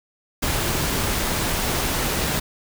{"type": "noise", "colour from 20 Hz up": "pink", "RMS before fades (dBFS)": -23, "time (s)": [0.42, 2.4], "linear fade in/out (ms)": 10, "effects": []}